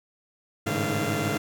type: tone cluster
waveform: 15% pulse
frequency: 101.9 / 108.5 / 142.1 / 158.4 / 690 Hz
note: G#2 / A2 / C#3 / D#3 / F5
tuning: -32 / -24 / +43 / +31 / -21 cents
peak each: -25 dBFS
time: 0.66-1.38 s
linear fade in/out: 10 ms
effects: none